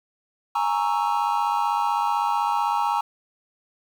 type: chord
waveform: triangle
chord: A# half-diminished seventh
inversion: third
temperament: equal with one note detuned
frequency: 830.6 / 926.4 / 1108.7 / 1318.5 Hz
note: G#5 / A#5 / C#6 / E6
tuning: 0 / -11 / 0 / 0 cents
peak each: -23 / -22 / -27 / -28 dBFS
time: 0.55-3.01 s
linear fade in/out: 5 ms
effects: 8-bit